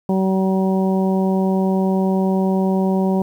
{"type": "harmonic tone", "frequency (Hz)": 190, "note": "F#3", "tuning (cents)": 46, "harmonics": [1, 2, 3, 4, 5], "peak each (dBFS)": [-16, -22, -26, -28, -30], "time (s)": [0.09, 3.22], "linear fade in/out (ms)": 2, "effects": ["8-bit"]}